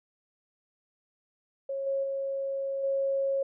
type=tone with level steps; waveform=sine; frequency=546 Hz; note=C#5; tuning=26 cents flat; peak=-30 / -26 / -29 / -25 dBFS; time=1.69-3.43 s; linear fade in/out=5 ms; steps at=1.86 / 2.03 / 2.83 s; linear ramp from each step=10 ms; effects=none